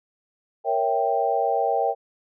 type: chord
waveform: sine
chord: A# diminished seventh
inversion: none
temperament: equal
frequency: 466.2 / 554.4 / 659.3 / 784 Hz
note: A#4 / C#5 / E5 / G5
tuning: 0 / 0 / 0 / 0 cents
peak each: -26 / -27 / -26 / -23 dBFS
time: 0.64-1.95 s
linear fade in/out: 50 ms
effects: none